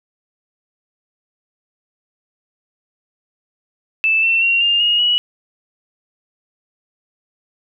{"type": "tone with pitch steps", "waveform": "sine", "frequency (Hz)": [2637, 2692, 2749, 2807, 2866, 2926], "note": ["E7", "E7", "F7", "F7", "F7", "F#7"], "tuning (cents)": [0, 36, -28, 8, 44, -20], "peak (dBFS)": -12, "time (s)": [4.04, 5.18], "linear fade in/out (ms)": 0, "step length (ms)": 190, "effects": []}